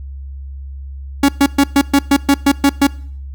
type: tone bursts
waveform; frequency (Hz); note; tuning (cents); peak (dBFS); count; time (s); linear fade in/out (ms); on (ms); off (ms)
45% pulse; 280; C#4; +18; -7; 10; 1.23-2.87; 5; 56; 120
effects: noise-tail reverb RT60 0.6 s tail -22 dB re dry + added 68 Hz sine -26 dBFS peak until 3.34 s